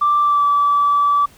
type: tone with pitch glide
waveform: sine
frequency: 1174.7 to 1154.5 Hz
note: D6 to D6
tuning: 0 to -30 cents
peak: -11 dBFS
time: 0.01-1.26 s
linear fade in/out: 10 ms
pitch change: -30 cents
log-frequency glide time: 0.21-0.45 s
effects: tanh soft clip ceiling -7 dBFS + pink hiss -48 dBFS RMS until 1.37 s